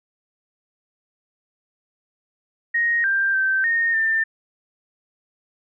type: tone with pitch steps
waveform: sine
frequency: 1871 / 1583 / 1553 / 1844 / 1792 Hz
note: A#6 / G6 / G6 / A#6 / A6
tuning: +6 / +17 / -17 / -19 / +31 cents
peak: -17 dBFS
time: 2.74-4.24 s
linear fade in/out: 10 ms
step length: 300 ms
effects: none